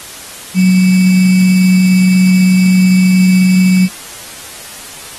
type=tone with sample-and-hold; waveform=sine; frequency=185 Hz; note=F#3; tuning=in tune; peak=-5 dBFS; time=0.54-3.89 s; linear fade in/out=50 ms; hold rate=2450 Hz; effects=white hiss -30 dBFS RMS until 5.18 s + AAC 32 kbps